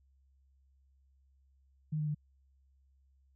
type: tone with pitch steps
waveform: sine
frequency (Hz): 153.9 / 151.61 / 149.35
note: D#3 / D#3 / D3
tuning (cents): -19 / -45 / +29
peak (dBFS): -31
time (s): 1.92-2.148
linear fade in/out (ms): 10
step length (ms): 76
effects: added 67 Hz sine -65 dBFS peak until 3.35 s